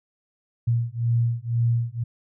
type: beating tone pair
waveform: sine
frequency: 116.54 / 118.54 Hz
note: A#2 / A#2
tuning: 0 / +29 cents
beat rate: 2 Hz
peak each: -23 dBFS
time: 0.67-2.04 s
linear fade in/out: 10 ms
effects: none